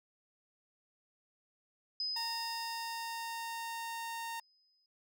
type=tone with exponential decay; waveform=sine; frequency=5030 Hz; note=D#8; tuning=18 cents sharp; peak=-33 dBFS; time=2-4.86 s; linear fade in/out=2 ms; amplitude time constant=620 ms
type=tone; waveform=sawtooth; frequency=920 Hz; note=A#5; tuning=23 cents flat; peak=-35 dBFS; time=2.16-4.4 s; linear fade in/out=5 ms
effects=none